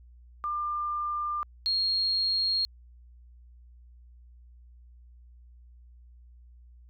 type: tone pair in turn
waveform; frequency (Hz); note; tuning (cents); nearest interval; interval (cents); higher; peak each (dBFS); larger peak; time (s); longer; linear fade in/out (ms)
sine; 1196 / 4262; D6 / C8; +31 / +31; octave + minor seventh; 2200; second; -28 / -24; second; 0.44-1.43 / 1.66-2.65; neither; 0
effects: added 60 Hz sine -50 dBFS peak until 6.89 s